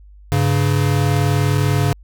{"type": "tone pair together", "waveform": "square", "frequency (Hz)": [99.83, 140], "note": ["G2", "C#3"], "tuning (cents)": [32, 18], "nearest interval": "tritone", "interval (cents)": 586, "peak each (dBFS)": [-18, -17], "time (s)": [0.32, 1.93], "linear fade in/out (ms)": 0, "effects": ["added 50 Hz sine -40 dBFS peak until 2.03 s"]}